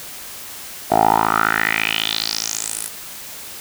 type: tone with band-pass filter sweep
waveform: 10% pulse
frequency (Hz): 54.6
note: A1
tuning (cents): -13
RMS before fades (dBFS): -19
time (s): 0.9-2.89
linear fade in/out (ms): 20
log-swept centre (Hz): 650 to 11000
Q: 4.9
effects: white hiss -34 dBFS RMS until 3.6 s